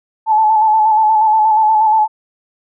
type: tone with vibrato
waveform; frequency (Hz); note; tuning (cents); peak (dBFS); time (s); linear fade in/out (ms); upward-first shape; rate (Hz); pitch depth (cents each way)
sine; 868; A5; -24; -8; 0.26-2.08; 50; square; 8.4; 30
effects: none